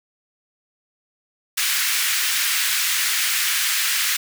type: high-pass noise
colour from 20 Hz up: pink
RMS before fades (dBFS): -21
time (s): 1.57-4.17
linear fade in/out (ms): 10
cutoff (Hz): 1600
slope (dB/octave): 24
effects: none